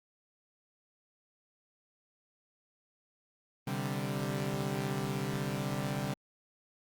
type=chord; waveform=sawtooth; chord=C suspended second; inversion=none; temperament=equal; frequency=130.81 / 146.83 / 196 Hz; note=C3 / D3 / G3; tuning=0 / 0 / 0 cents; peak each=-33 dBFS; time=3.67-6.14 s; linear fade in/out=5 ms; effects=Opus 32 kbps